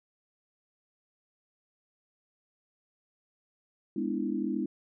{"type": "chord", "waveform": "sine", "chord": "E dominant seventh", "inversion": "first", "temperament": "just", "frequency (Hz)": [206, 247.2, 296.7, 329.6], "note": ["G#3", "B3", "D4", "E4"], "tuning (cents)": [-14, 2, 18, 0], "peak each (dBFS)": -34, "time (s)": [3.96, 4.66], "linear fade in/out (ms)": 5, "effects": []}